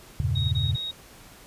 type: chord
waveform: sine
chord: E diminished seventh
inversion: none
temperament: equal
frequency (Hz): 82.41 / 98 / 116.54 / 138.59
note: E2 / G2 / Bb2 / Db3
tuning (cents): 0 / 0 / 0 / 0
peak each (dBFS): -28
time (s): 0.2-0.76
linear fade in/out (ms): 0
type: tone bursts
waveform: sine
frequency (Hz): 3770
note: A#7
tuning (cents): +19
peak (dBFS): -29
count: 3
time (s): 0.35-0.914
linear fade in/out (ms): 10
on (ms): 170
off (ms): 27
effects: pink hiss -49 dBFS RMS until 1.46 s + resampled to 32000 Hz